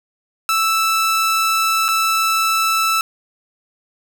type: tone with dropouts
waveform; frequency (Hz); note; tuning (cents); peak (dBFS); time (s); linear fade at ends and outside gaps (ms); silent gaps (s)
sawtooth; 1319; E6; +1; -11; 0.49-3.01; 1; 1.882-1.887
effects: 8-bit